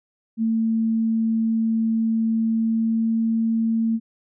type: tone with pitch glide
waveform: sine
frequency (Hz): 224.5 to 225.8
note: A3 to A3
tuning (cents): +35 to +45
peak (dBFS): -18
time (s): 0.37-4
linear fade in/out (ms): 50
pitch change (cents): +10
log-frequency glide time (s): 2.24-3.27
effects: none